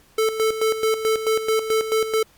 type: tone with tremolo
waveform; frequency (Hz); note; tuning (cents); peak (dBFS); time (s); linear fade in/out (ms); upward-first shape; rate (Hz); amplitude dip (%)
square; 440; A4; 0; -17; 0.18-2.23; 5; square; 4.6; 65
effects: pink hiss -55 dBFS RMS until 2.37 s + MP3 96 kbps